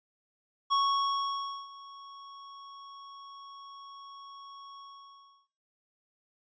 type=tone with ADSR envelope; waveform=square; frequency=1108.7 Hz; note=C#6; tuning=in tune; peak=-24 dBFS; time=0.7-5.48 s; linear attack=25 ms; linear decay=950 ms; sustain=-22 dB; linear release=690 ms; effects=noise-tail reverb RT60 0.8 s tail -23 dB re dry + resampled to 16000 Hz